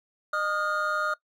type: tone cluster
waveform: triangle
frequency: 610 / 1233 / 1421 Hz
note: D#5 / D#6 / F6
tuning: -34 / -16 / +30 cents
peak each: -31 / -27 / -26 dBFS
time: 0.33-1.14 s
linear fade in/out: 5 ms
effects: noise-tail reverb RT60 0.1 s tail -20 dB re dry